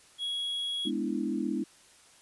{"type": "tone", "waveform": "triangle", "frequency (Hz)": 3327, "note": "G#7", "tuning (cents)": 2, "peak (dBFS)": -29, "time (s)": [0.18, 0.91], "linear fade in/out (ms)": 50}
{"type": "chord", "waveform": "sine", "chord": "E dominant seventh", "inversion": "first", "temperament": "equal", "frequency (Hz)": [207.7, 246.9, 293.7, 329.6], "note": ["G#3", "B3", "D4", "E4"], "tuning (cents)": [0, 0, 0, 0], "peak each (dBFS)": -34, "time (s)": [0.85, 1.64], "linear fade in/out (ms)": 10}
{"effects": ["white hiss -58 dBFS RMS until 2.21 s", "resampled to 24000 Hz"]}